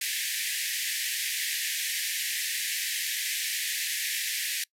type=band-pass noise; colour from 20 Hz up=pink; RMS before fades=-31 dBFS; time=0.01-4.64 s; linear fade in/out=5 ms; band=1700 to 15000 Hz; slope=96 dB/octave; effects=noise-tail reverb RT60 0.1 s tail -24 dB re dry